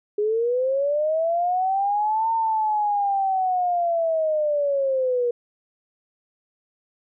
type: linear two-way sweep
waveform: sine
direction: up then down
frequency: 410.1 to 910 to 475.5 Hz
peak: -19 dBFS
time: 0.18-5.31 s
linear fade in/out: 5 ms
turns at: 2.32 s
effects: none